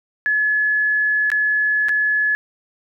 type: tone with dropouts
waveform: sine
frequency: 1707 Hz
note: G#6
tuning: 47 cents sharp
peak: -15 dBFS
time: 0.26-2.35 s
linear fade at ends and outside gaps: 0 ms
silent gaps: 1.302-1.317 / 1.885-1.892 s
effects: none